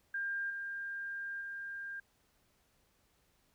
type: tone with level steps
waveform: sine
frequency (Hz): 1600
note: G6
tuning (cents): +35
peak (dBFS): -34 / -38 / -40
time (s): 0.14-2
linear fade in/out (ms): 5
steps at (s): 0.5 / 1.41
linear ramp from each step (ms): 2
effects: pink hiss -73 dBFS RMS until 3.54 s